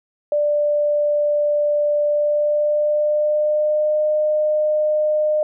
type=tone with pitch glide; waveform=sine; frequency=590 to 608.7 Hz; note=D5 to D#5; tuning=+8 to -38 cents; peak=-15 dBFS; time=0.32-5.43 s; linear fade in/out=2 ms; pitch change=+54 cents; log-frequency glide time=2.07-4.04 s; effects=none